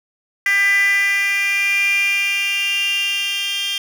10% pulse tone with high-pass filter sweep, 398.4 Hz, G4, 28 cents sharp, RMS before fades -18 dBFS, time 0.46-3.78 s, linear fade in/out 2 ms, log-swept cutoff 1900 to 3200 Hz, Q 8.6, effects none

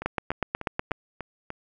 two click trains, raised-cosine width 0.5 ms, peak -10 / -19 dBFS, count 8 / 6, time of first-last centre 0.06-0.917 / 0.02-1.504 s, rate 8.17 / 3.37 Hz, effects none

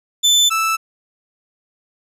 30% pulse tone pair in turn, 3520 / 1318.5 Hz, A7 / E6, 0 / 0 cents, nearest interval octave + perfect fourth, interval 1700 cents, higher first, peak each -8 / -13 dBFS, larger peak first, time 0.23-0.5 / 0.5-0.77 s, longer neither, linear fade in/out 20 ms, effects resampled to 32000 Hz

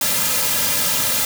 white noise with comb filter, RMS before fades -19 dBFS, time 0.01-1.25 s, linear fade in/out 2 ms, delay 2.7 ms, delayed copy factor -0.9, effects none

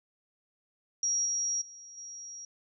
sine tone with level steps, 5670 Hz, F8, 25 cents sharp, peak -26 / -28 / -46 / -41 dBFS, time 1.03-2.45 s, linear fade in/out 2 ms, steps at 1.25 / 1.61 / 1.97 s, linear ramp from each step 10 ms, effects none

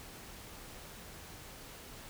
silence, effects pink hiss -50 dBFS RMS until 2.09 s

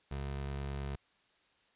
25% pulse tone, 69.3 Hz, C#2, in tune, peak -33 dBFS, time 0.11-0.96 s, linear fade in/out 5 ms, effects white hiss -70 dBFS RMS until 1.75 s + resampled to 8000 Hz

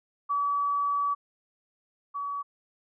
sine tone pair in turn, 1144 / 1136.1 Hz, D6 / C#6, -46 / +42 cents, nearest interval unison, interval 12 cents, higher first, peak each -24 / -30 dBFS, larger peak first, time 0.29-1.15 / 2.14-2.43 s, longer first, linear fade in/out 20 ms, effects none

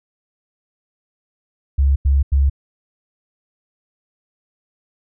sine tone bursts, 69 Hz, C#2, 7 cents flat, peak -11 dBFS, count 3, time 1.78-2.498 s, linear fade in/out 10 ms, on 180 ms, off 89 ms, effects none

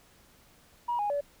sine tone with pitch steps, 958 / 825 / 574 Hz, A#5 / G#5 / D5, +47 / -12 / -40 cents, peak -26 dBFS, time 0.88-1.21 s, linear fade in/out 10 ms, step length 110 ms, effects tanh soft clip ceiling -22 dBFS + pink hiss -60 dBFS RMS until 1.4 s

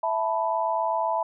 sine chord, E suspended fourth, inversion none, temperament equal, 659.3 / 880 / 987.8 Hz, E5 / A5 / B5, 0 / 0 / 0 cents, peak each -27 dBFS, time 0.03-1.23 s, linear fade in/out 5 ms, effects none

